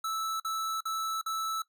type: tone bursts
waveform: square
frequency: 1313 Hz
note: E6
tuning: 7 cents flat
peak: -31 dBFS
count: 4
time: 0.04-1.621 s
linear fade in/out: 5 ms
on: 360 ms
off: 47 ms
effects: noise-tail reverb RT60 0.1 s tail -17 dB re dry